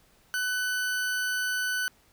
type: tone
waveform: 40% pulse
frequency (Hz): 1500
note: F#6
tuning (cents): +23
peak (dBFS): -26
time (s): 0.34-1.88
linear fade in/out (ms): 0
effects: pink hiss -62 dBFS RMS until 2.12 s